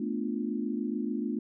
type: chord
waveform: sine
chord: B half-diminished seventh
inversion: third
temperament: equal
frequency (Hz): 220 / 246.9 / 293.7 / 349.2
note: A3 / B3 / D4 / F4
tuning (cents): 0 / 0 / 0 / 0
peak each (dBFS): -33 / -34 / -35 / -38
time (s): 0-1.39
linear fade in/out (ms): 5
effects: none